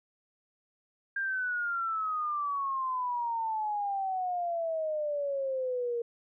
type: exponential sweep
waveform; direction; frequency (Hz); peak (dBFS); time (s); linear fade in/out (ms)
sine; down; 1607 to 466.2; -29; 1.16-6.02; 5
effects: none